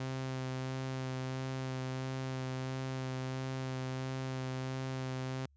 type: tone with vibrato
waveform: sawtooth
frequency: 130.81 Hz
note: C3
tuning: in tune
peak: -32 dBFS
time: 0-5.46 s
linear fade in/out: 5 ms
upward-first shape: sine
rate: 1.5 Hz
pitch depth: 13 cents each way
effects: added 70 Hz sine -63 dBFS peak until 5.56 s + resampled to 16000 Hz